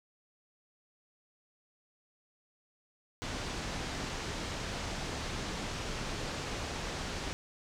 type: low-pass noise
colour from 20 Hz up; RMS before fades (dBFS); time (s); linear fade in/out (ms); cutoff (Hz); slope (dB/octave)
pink; -38; 3.22-7.33; 0; 7000; 24
effects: none